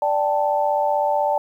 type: chord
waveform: sine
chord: D suspended fourth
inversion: none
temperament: equal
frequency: 587.3 / 784 / 880 Hz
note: D5 / G5 / A5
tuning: 0 / 0 / 0 cents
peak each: -21 / -23 / -21 dBFS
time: 0.02-1.38 s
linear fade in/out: 2 ms
effects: 9-bit